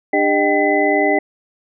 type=tone cluster; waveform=sine; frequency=298.4 / 402 / 614 / 778 / 2015 Hz; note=D4 / G4 / D#5 / G5 / B6; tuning=+28 / +44 / -23 / -13 / +34 cents; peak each=-19 dBFS; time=0.13-1.19 s; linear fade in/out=5 ms; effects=none